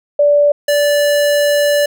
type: tone pair in turn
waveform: sine / square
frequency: 582 / 582 Hz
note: D5 / D5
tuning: -16 / -16 cents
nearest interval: unison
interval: 0 cents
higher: neither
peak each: -7 / -11 dBFS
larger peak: first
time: 0.19-0.52 / 0.68-1.86 s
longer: second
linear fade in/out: 5 ms
effects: none